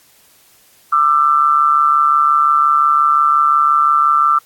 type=tone pair together; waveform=sine; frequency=1189.3 / 1335 Hz; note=D6 / E6; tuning=+21 / +22 cents; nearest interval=major second; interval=201 cents; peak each=-12 dBFS; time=0.92-4.39 s; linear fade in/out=10 ms; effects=white hiss -50 dBFS RMS until 4.45 s + AAC 64 kbps